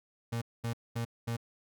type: tone bursts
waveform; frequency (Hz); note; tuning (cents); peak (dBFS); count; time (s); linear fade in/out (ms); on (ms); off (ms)
35% pulse; 116.54; A#2; 0; -30; 4; 0.32-1.368; 10; 97; 220
effects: none